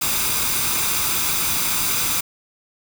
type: noise with comb filter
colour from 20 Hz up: white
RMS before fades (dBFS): -21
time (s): 0.01-2.21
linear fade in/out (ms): 10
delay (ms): 0.82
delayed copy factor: +0.5
effects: none